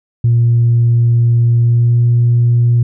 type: tone with pitch glide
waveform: sine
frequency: 118 to 119.37 Hz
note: A#2 to A#2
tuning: +22 to +42 cents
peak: -6 dBFS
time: 0.24-2.83 s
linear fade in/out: 5 ms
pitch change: +20 cents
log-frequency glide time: 1.6-2.01 s
effects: tanh soft clip ceiling -4 dBFS